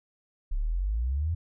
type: exponential sweep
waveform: sine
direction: up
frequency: 32.7 to 87.31 Hz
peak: -25 dBFS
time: 0.51-1.35 s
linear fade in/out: 10 ms
effects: none